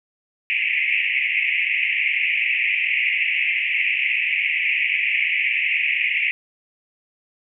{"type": "band-pass noise", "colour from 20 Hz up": "white", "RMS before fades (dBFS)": -21, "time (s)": [0.5, 6.31], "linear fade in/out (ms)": 0, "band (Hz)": [2000, 2700], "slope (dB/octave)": 96, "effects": []}